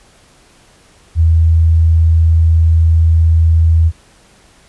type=tone; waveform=sine; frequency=81.6 Hz; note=E2; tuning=17 cents flat; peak=-6 dBFS; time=1.15-3.92 s; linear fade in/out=50 ms; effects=pink hiss -47 dBFS RMS until 4.68 s + resampled to 24000 Hz